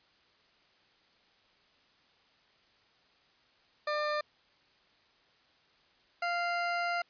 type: tone pair in turn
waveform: 20% pulse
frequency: 599 / 695.4 Hz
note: D5 / F5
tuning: +34 / -8 cents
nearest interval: minor third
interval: 258 cents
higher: second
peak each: -25 dBFS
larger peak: neither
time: 3.87-4.21 / 6.22-7.02 s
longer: second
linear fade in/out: 5 ms
effects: white hiss -66 dBFS RMS until 7.09 s + resampled to 11025 Hz